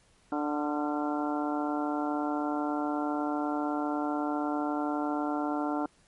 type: harmonic tone with a mistuned harmonic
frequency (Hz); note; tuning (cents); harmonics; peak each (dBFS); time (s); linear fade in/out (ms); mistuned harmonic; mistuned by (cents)
148; D3; +14; 2 / 3 / 4 / 5 / 6 / 7 / 8 / 9; -30 / -41 / -38 / -35 / -38 / -42 / -47 / -39; 0.32-5.86; 2; 9; +46
effects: pink hiss -64 dBFS RMS until 6.07 s + MP3 48 kbps